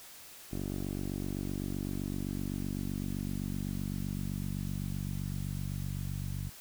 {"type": "tone with low-pass filter sweep", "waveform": "10% pulse", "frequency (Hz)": 47.83, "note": "G1", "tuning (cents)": -42, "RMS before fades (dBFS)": -36, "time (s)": [0.51, 6.5], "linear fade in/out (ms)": 20, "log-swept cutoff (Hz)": [410, 130], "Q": 1.7, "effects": ["white hiss -51 dBFS RMS until 6.6 s"]}